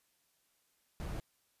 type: noise with sample-and-hold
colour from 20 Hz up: brown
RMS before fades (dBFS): -40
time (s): 1-1.2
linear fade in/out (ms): 0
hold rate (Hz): 11025
effects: white hiss -75 dBFS RMS until 1.6 s + resampled to 32000 Hz